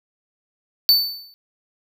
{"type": "tone with exponential decay", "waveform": "square", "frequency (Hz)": 4520, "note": "C#8", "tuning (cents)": 33, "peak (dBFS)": -9, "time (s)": [0.89, 1.34], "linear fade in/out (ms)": 0, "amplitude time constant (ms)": 97, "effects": []}